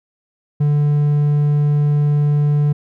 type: tone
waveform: triangle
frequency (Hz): 146.83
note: D3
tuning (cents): 0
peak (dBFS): -10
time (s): 0.6-2.73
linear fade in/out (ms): 10
effects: none